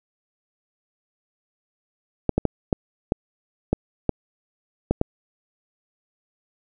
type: clicks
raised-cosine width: 2 ms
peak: -5 dBFS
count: 9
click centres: 2.293 / 2.38 / 2.453 / 2.728 / 3.121 / 3.73 / 4.093 / 4.91 / 5.014 s
effects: none